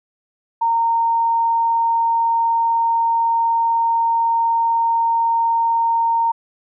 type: tone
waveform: sine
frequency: 921 Hz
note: A#5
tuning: 21 cents flat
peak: -14 dBFS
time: 0.61-6.32 s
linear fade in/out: 10 ms
effects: none